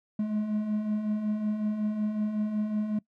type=beating tone pair; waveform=triangle; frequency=207.7 / 213.1 Hz; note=G#3 / G#3; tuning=0 / +45 cents; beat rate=5.4 Hz; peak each=-34 / -25 dBFS; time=0.19-2.99 s; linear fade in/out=5 ms; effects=noise-tail reverb RT60 0.1 s tail -22 dB re dry